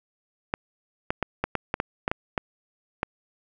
clicks, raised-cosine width 0.5 ms, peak -9 dBFS, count 11, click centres 0.539 / 1.105 / 1.227 / 1.44 / 1.553 / 1.741 / 1.801 / 2.079 / 2.115 / 2.378 / 3.031 s, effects none

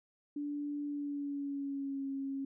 sine tone with pitch glide, 290.7 to 272.8 Hz, D4 to C#4, -18 to -28 cents, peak -35 dBFS, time 0.36-2.45 s, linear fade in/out 5 ms, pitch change -110 cents, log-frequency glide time 0.85-2.08 s, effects none

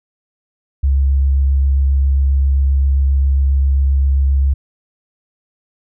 sine tone with vibrato, 68.3 Hz, C#2, 25 cents flat, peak -10 dBFS, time 0.83-4.54 s, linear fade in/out 10 ms, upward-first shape sine, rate 7.5 Hz, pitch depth 12 cents each way, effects none

